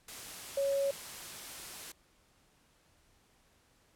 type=tone in noise; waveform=sine; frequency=554.4 Hz; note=C#5; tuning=in tune; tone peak=-28 dBFS; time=0.57-0.91 s; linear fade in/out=5 ms; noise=white; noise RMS=-45 dBFS; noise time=0.08-1.92 s; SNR=+14 dB; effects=pink hiss -68 dBFS RMS until 3.95 s + low-pass 12000 Hz 12 dB/octave